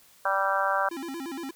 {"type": "harmonic tone", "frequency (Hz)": 194.8, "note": "G3", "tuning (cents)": -11, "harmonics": [3, 4, 5, 6, 7, 8], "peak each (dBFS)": [-30, -30, -30, -30, -30, -30], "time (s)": [0.25, 0.89], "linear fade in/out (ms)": 5}
{"type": "tone with vibrato", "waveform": "square", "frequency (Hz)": 301.8, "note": "D4", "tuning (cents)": 47, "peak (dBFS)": -34, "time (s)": [0.91, 1.51], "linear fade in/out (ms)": 5, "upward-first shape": "square", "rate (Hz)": 8.6, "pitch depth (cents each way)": 200}
{"effects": ["white hiss -57 dBFS RMS until 1.55 s"]}